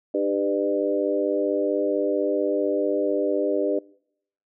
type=harmonic tone with a mistuned harmonic; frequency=100.1 Hz; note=G2; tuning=37 cents sharp; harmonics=3 / 4 / 5 / 6; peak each=-26 / -26 / -26 / -26 dBFS; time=0.14-3.79 s; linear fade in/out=5 ms; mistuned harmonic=4; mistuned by=-19 cents; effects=noise-tail reverb RT60 0.7 s tail -24 dB re dry